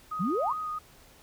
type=tone with vibrato; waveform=sine; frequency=1244.5 Hz; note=D#6; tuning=in tune; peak=-31 dBFS; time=0.11-0.79 s; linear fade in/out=10 ms; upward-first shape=triangle; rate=4.6 Hz; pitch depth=18 cents each way
type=exponential sweep; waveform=sine; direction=up; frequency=155.56 to 1244.5 Hz; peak=-26 dBFS; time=0.19-0.54 s; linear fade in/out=20 ms
effects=pink hiss -56 dBFS RMS until 1.22 s